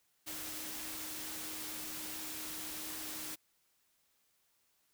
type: tone in noise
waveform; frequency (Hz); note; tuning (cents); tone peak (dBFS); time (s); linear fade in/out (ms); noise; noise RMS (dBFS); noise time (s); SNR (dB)
sine; 311.1; D#4; 0; -52; 0.26-3.36; 20; white; -43; 0.26-3.36; -12
effects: white hiss -75 dBFS RMS until 4.93 s

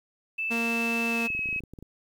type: tone with pitch glide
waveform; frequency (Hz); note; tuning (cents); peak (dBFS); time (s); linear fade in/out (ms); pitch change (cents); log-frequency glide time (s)
sine; 2637 to 2560; E7 to D#7; 0 to +49; -27; 0.38-1.6; 10; -51; 1.09-1.4
type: tone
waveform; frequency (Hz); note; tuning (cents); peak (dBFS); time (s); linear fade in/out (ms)
sawtooth; 231.2; A#3; -14; -24; 0.5-1.28; 20
type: clicks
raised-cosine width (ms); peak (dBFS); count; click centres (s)
3; -30; 12; 1.303 / 1.35 / 1.392 / 1.458 / 1.489 / 1.528 / 1.562 / 1.605 / 1.637 / 1.736 / 1.788 / 1.826
effects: 10-bit

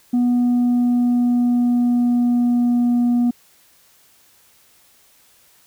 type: tone with pitch glide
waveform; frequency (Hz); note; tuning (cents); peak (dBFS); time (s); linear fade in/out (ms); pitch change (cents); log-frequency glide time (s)
sine; 244.2 to 241.3; B3 to B3; -19 to -40; -11; 0.13-3.31; 10; -21; 0.32-2.99
effects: tanh soft clip ceiling -13 dBFS + white hiss -54 dBFS RMS until 5.66 s

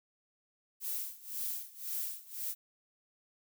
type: noise with tremolo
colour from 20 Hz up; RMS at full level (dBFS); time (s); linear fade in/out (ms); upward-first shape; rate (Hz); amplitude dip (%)
violet; -36; 0.8-2.55; 50; sine; 1.9; 90
effects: none

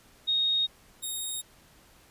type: tone pair in turn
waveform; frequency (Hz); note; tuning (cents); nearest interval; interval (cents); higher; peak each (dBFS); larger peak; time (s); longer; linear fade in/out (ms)
sine / 5% pulse; 3729 / 3729; A#7 / A#7; 0 / 0; unison; 0; neither; -23; neither; 0.27-0.67 / 1.02-1.42; neither; 20
effects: pink hiss -58 dBFS RMS until 2.1 s + resampled to 32000 Hz

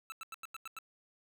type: tone bursts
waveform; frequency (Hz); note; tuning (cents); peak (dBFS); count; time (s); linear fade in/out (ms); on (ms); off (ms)
25% pulse; 1320; E6; +2; -38; 7; 0.1-0.787; 0; 21; 90
effects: none

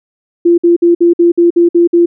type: tone bursts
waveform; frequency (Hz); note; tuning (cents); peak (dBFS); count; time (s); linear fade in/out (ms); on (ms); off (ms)
sine; 343.6; F4; -28; -4; 9; 0.45-2.06; 10; 130; 55
effects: none

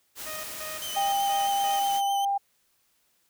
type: noise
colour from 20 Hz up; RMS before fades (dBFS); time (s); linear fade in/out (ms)
white; -38; 0.15-2.02; 50
type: tone with tremolo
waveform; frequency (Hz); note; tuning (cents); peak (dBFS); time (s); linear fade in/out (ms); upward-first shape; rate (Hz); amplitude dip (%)
15% pulse; 622.3; D#5; 0; -30; 0.26-1.8; 10; square; 2.9; 70
type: tone with vibrato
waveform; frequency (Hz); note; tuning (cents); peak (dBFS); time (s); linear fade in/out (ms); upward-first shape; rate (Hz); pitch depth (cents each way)
sawtooth; 3060; G7; -42; -31; 0.82-2.25; 2; triangle; 7.9; 40
type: tone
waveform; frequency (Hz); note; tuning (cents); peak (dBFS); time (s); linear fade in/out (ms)
sine; 797; G5; +28; -23; 0.96-2.38; 10
effects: white hiss -69 dBFS RMS until 3.29 s

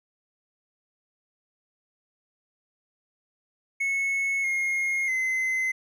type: tone with pitch steps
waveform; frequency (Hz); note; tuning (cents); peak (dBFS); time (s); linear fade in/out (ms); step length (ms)
triangle; 2196 / 2144 / 2053; C#7 / C7 / C7; -17 / +42 / -33; -22; 3.8-5.72; 10; 640
effects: none

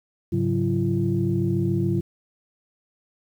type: tone cluster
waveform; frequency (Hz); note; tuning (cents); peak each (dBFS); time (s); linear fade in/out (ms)
sine; 104 / 137.7 / 184.9 / 340; G#2 / C#3 / F#3 / F4; +3 / -11 / -1 / -46; -25; 0.32-2.01; 10
effects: tanh soft clip ceiling -10 dBFS + 9-bit

